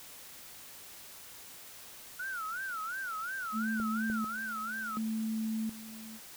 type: tone with vibrato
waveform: sine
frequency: 1419 Hz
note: F6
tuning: 27 cents sharp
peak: -35 dBFS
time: 2.19-4.98 s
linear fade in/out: 10 ms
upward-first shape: sine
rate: 2.8 Hz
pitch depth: 190 cents each way
type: tone with tremolo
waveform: sine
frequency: 221 Hz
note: A3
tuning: 8 cents sharp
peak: -31 dBFS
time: 3.52-6.2 s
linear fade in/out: 50 ms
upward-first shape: square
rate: 0.69 Hz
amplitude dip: 80%
type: clicks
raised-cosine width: 2 ms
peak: -30 dBFS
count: 2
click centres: 3.8 / 4.1 s
effects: white hiss -50 dBFS RMS until 6.36 s